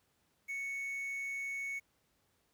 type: tone with quantisation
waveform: triangle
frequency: 2217 Hz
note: C#7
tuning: in tune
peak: -35 dBFS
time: 0.48-1.8 s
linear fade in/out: 20 ms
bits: 10
effects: pink hiss -75 dBFS RMS until 2.53 s + high-pass 60 Hz 12 dB/octave